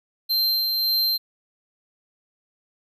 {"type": "tone with tremolo", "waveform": "square", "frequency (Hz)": 4140, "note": "C8", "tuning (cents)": -19, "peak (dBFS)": -19, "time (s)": [0.29, 1.18], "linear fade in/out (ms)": 20, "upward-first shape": "sine", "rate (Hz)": 1.8, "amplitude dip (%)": 30, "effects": []}